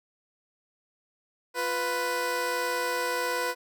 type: tone pair together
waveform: 15% pulse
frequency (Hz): 350.9 / 495.7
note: F4 / B4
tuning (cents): +8 / +6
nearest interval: tritone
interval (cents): 598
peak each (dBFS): -29 / -21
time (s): 1.54-3.55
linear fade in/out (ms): 50
effects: none